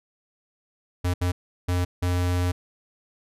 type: tone bursts at uneven times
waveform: square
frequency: 89.2 Hz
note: F2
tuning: 37 cents sharp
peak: -22 dBFS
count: 4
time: 1.04-1.14 / 1.21-1.32 / 1.68-1.85 / 2.02-2.52 s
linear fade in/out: 10 ms
effects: resampled to 32000 Hz